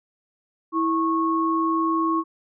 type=tone pair together; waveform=sine; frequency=326.7 / 1097.8 Hz; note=E4 / C#6; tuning=-15 / -17 cents; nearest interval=octave + major sixth; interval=2098 cents; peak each=-22 dBFS; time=0.72-2.24 s; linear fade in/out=50 ms; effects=none